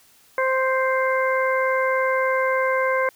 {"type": "harmonic tone", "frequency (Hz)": 523.3, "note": "C5", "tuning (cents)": 0, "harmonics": [1, 2, 3, 4], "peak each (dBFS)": [-21, -24, -26, -27], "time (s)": [0.38, 3.09], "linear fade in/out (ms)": 2, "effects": ["white hiss -55 dBFS RMS until 3.15 s"]}